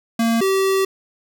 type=tone pair in turn; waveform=square; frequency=229.2 / 385.5 Hz; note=A#3 / G4; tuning=-29 / -29 cents; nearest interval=major sixth; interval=900 cents; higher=second; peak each=-16 dBFS; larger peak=neither; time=0.19-0.41 / 0.41-0.85 s; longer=second; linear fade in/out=5 ms; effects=none